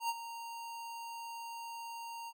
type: tone with ADSR envelope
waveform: square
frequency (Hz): 927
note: A#5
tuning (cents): -10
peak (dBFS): -31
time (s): 0-2.33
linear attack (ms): 92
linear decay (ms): 38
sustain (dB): -12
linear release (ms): 49
effects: none